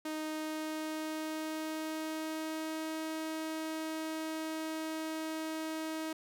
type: tone with pitch glide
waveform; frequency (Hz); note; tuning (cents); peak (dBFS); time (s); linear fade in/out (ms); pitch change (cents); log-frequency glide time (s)
sawtooth; 311.1 to 316.9; D#4 to D#4; 0 to +32; -32; 0.05-6.13; 5; +32; 0.3-2.99
effects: none